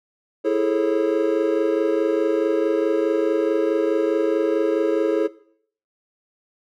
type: chord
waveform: triangle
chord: A major seventh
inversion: second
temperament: equal with one note detuned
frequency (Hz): 329.6 / 415.3 / 440 / 543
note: E4 / G#4 / A4 / C#5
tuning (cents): 0 / 0 / 0 / -36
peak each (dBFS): -21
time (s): 0.44-5.28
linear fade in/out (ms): 20
effects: noise-tail reverb RT60 0.6 s tail -19 dB re dry